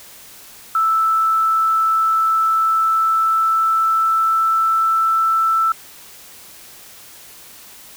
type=tone with pitch glide; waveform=sine; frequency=1318.5 to 1326.1 Hz; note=E6 to E6; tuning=0 to +10 cents; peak=-13 dBFS; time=0.75-5.72 s; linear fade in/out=2 ms; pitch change=+10 cents; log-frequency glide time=2.38-5.08 s; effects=white hiss -41 dBFS RMS until 7.96 s